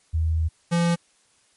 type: tone pair in turn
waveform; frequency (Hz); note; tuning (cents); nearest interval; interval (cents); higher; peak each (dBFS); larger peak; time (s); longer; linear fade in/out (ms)
sine / square; 80.4 / 170.85; E2 / F3; -43 / -38; octave + minor second; 1305; second; -19; neither; 0.13-0.49 / 0.71-0.96; first; 20
effects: white hiss -62 dBFS RMS until 1.56 s + MP3 48 kbps